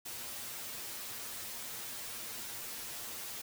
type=noise with comb filter; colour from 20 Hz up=white; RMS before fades=-43 dBFS; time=0.05-3.42 s; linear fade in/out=10 ms; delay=8.6 ms; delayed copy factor=+0.8; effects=none